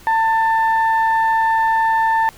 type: tone pair together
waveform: sine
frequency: 897 / 1774 Hz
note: A5 / A6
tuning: +33 / +14 cents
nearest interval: octave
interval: 1181 cents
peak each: -13 / -20 dBFS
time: 0.07-2.29 s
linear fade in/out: 0 ms
effects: tanh soft clip ceiling -7 dBFS + pink hiss -44 dBFS RMS until 2.37 s